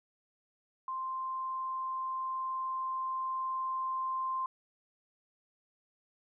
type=tone with level ramp; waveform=sine; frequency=1046.5 Hz; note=C6; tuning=in tune; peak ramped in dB=-34 to -31 dBFS; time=0.88-4.46 s; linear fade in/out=2 ms; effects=none